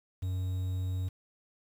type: tone with quantisation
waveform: triangle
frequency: 92.5 Hz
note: F#2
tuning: in tune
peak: -28 dBFS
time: 0.22-1.09 s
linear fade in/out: 10 ms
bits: 9
effects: none